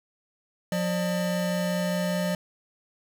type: tone pair together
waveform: square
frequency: 178.68 / 601 Hz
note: F3 / D5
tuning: +40 / +40 cents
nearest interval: octave + major sixth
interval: 2100 cents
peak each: -27 / -30 dBFS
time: 0.72-2.35 s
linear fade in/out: 2 ms
effects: none